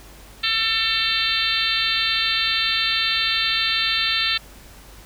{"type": "harmonic tone", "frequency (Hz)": 447.4, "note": "A4", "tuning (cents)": 29, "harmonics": [3, 4, 5, 6, 7, 8, 9, 10], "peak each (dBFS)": [-30, -27, -30, -26, -28, -24, -25, -30], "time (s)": [0.43, 4.38], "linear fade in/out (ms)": 10, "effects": ["added 50 Hz sine -45 dBFS peak until 5.05 s", "pink hiss -46 dBFS RMS until 5.05 s"]}